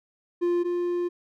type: tone pair in turn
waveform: triangle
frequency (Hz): 349.2 / 351.2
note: F4 / F4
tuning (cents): 0 / +10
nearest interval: unison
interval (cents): 10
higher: second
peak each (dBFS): -19 / -22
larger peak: first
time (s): 0.41-0.64 / 0.64-1.09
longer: second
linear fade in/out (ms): 20
effects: none